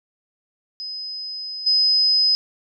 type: tone with level steps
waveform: sine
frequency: 5040 Hz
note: D#8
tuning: 21 cents sharp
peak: -28 / -14 dBFS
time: 0.8-2.35 s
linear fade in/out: 0 ms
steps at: 1.66 s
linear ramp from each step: 10 ms
effects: none